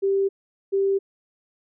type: tone pair in turn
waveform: sine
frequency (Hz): 392 / 392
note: G4 / G4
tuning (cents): 0 / 0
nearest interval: unison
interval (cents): 0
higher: neither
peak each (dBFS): -18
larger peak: neither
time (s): 0.02-0.29 / 0.72-0.99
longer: neither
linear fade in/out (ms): 20
effects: none